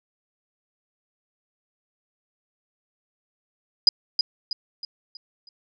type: tone with echo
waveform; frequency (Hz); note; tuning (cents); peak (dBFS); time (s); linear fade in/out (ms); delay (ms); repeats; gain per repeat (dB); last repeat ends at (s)
sine; 4931; D#8; -16; -10; 3.87-3.89; 2; 320; 5; -7; 5.49
effects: none